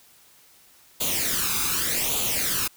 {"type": "noise with flanger", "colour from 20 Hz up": "white", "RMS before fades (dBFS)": -25, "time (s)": [1, 2.68], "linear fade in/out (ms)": 10, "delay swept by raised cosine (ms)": [0.28, 0.82], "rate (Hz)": 0.85, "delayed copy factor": 0.7, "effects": ["white hiss -55 dBFS RMS until 2.76 s"]}